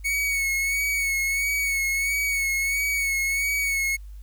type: tone with vibrato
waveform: 45% pulse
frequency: 2217 Hz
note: C#7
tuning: in tune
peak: -22 dBFS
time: 0.04-3.97 s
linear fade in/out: 20 ms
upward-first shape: sine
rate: 1.5 Hz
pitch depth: 38 cents each way
effects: added 50 Hz sine -37 dBFS peak until 4.22 s + white hiss -63 dBFS RMS until 4.22 s